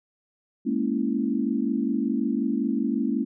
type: chord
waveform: sine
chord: A# half-diminished seventh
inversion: third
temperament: equal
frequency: 207.7 / 233.1 / 277.2 / 329.6 Hz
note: G#3 / A#3 / C#4 / E4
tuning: 0 / 0 / 0 / 0 cents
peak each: -29 / -26 / -27 / -31 dBFS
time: 0.65-3.25 s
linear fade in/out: 20 ms
effects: none